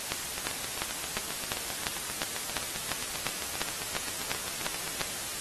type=two click trains; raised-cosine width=0.2 ms; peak=-16 / -10 dBFS; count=36 / 15; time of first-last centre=0.38-5.01 / 0.12-5.015 s; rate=7.56 / 2.86 Hz; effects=white hiss -36 dBFS RMS until 5.4 s + AAC 32 kbps